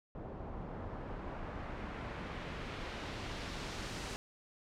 pink noise with low-pass filter sweep, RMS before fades -43 dBFS, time 0.15-4.16 s, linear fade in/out 0 ms, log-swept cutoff 680 to 6900 Hz, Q 0.85, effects none

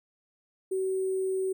sine tone with sample-and-hold, 378.8 Hz, F#4, 41 cents sharp, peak -26 dBFS, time 0.71-1.53 s, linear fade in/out 10 ms, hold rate 8820 Hz, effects none

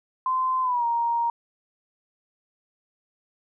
sine tone with pitch glide, 1033 to 936.4 Hz, C6 to A#5, -22 to +8 cents, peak -21 dBFS, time 0.26-1.3 s, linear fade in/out 2 ms, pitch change -170 cents, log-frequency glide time 0.62-0.85 s, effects none

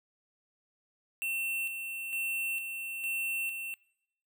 square tone with tremolo, 2700 Hz, E7, 41 cents sharp, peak -32 dBFS, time 1.22-3.74 s, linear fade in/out 0 ms, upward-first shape square, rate 1.1 Hz, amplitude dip 45%, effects noise-tail reverb RT60 0.7 s tail -21 dB re dry

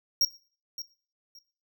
square tone with echo, 5588 Hz, F8, in tune, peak -21 dBFS, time 0.21-0.25 s, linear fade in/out 2 ms, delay 570 ms, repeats 2, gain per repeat -14 dB, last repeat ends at 1.39 s, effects noise-tail reverb RT60 0.4 s tail -17 dB re dry

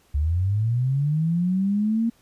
sine linear sweep, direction up, 69 to 233.1 Hz, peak -19 dBFS, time 0.14-2.1 s, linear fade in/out 10 ms, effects pink hiss -60 dBFS RMS until 2.21 s + resampled to 32000 Hz

